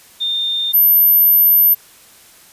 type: tone pair in turn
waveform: sine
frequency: 3624 / 13008 Hz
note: A#7 / G#9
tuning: -50 / -37 cents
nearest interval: octave + minor seventh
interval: 2213 cents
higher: second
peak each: -16 / -7 dBFS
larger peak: second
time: 0.2-0.73 / 0.73-1.75 s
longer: second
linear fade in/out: 20 ms
effects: white hiss -45 dBFS RMS until 2.52 s + resampled to 32000 Hz